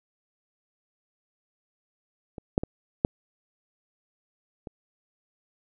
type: clicks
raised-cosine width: 2 ms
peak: -24 / -7 / -16 / -6 / -24 dBFS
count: 5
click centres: 2.382 / 2.579 / 2.635 / 3.049 / 4.672 s
effects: none